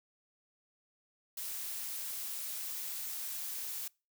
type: noise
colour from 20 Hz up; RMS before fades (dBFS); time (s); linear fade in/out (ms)
blue; -40; 1.37-3.88; 5
effects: noise-tail reverb RT60 0.3 s tail -25 dB re dry